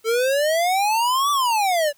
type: exponential two-way sweep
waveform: square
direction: up then down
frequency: 440 to 1174.7 to 565 Hz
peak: -18 dBFS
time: 0.04-1.93 s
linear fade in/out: 50 ms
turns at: 1.31 s
effects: white hiss -59 dBFS RMS until 1.97 s